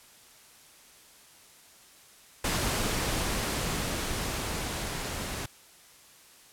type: noise with level ramp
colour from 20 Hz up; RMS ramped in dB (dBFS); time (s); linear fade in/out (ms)
pink; -28 to -35; 2.44-5.46; 5
effects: white hiss -55 dBFS RMS until 6.52 s + low-pass 12000 Hz 12 dB/octave